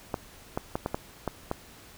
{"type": "clicks", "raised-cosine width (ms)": 1, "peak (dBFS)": -14, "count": 7, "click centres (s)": [0.142, 0.575, 0.755, 0.861, 0.945, 1.277, 1.514], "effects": ["pink hiss -51 dBFS RMS until 1.97 s"]}